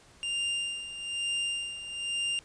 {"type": "tone with tremolo", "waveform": "45% pulse", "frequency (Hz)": 2795, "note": "F7", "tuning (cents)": 1, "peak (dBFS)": -28, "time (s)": [0.23, 2.39], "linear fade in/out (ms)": 0, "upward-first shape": "sine", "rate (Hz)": 1.1, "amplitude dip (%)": 70, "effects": ["pink hiss -57 dBFS RMS until 2.44 s", "resampled to 22050 Hz"]}